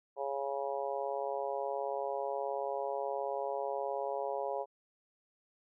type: harmonic tone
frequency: 138.59 Hz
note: C#3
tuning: in tune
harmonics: 3 / 4 / 5 / 6 / 7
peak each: -40 / -37 / -40 / -41 / -43 dBFS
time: 0.16-4.66 s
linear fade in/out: 50 ms
effects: none